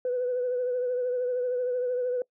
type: tone with vibrato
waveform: sine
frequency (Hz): 497.4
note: B4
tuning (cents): +12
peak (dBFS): -24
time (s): 0.05-2.22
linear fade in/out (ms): 2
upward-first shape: triangle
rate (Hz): 13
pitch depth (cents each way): 41
effects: noise-tail reverb RT60 0.1 s tail -23 dB re dry + tanh soft clip ceiling -21 dBFS